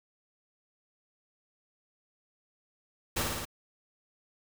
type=noise with echo; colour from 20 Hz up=pink; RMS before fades=-30 dBFS; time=3.16-3.23 s; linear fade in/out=10 ms; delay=56 ms; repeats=4; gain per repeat=-2 dB; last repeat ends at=3.454 s; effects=none